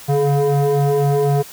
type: tone with frequency modulation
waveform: sine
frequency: 140 Hz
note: C#3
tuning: 18 cents sharp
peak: -11 dBFS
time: 0.08-1.43 s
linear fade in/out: 20 ms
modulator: 284 Hz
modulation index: 1.8
effects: tanh soft clip ceiling -11 dBFS + white hiss -38 dBFS RMS until 1.52 s